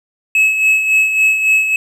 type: tone with tremolo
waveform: triangle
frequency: 2581 Hz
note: E7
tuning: 37 cents flat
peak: -6 dBFS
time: 0.35-1.76 s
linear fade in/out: 2 ms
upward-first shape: sine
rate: 3.6 Hz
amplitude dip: 55%
effects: none